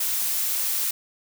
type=noise; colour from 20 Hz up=blue; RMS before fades=-25 dBFS; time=0-0.91 s; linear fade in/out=5 ms; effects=none